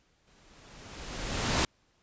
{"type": "noise with exponential growth", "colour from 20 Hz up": "pink", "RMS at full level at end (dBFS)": -24, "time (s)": [0.27, 1.65], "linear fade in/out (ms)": 2, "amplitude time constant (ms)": 300, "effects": ["pink hiss -69 dBFS RMS until 2.02 s", "resampled to 16000 Hz"]}